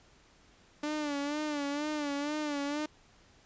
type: tone with vibrato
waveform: sawtooth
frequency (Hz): 293.4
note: D4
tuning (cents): -2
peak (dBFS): -28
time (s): 0.83-2.86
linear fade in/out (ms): 5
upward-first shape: sine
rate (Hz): 2.1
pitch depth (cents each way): 68
effects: pink hiss -62 dBFS RMS until 3.45 s + resampled to 16000 Hz